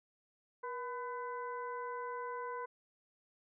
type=harmonic tone with a mistuned harmonic; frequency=502 Hz; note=B4; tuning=28 cents sharp; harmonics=1 / 2 / 3 / 4; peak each=-43 / -41 / -49 / -56 dBFS; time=0.63-2.66 s; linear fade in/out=10 ms; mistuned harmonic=1; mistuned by=-73 cents; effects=none